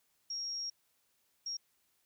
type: tone bursts at uneven times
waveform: sine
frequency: 5588 Hz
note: F8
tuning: in tune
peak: -36 dBFS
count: 2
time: 0.3-0.7 / 1.46-1.57 s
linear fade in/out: 5 ms
effects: white hiss -75 dBFS RMS until 2.05 s